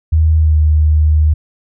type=tone with pitch glide; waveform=sine; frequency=79.1 to 76.8 Hz; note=D#2 to D#2; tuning=+29 to -22 cents; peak=-7 dBFS; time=0.12-1.34 s; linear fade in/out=10 ms; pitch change=-51 cents; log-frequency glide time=0.37-0.57 s; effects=none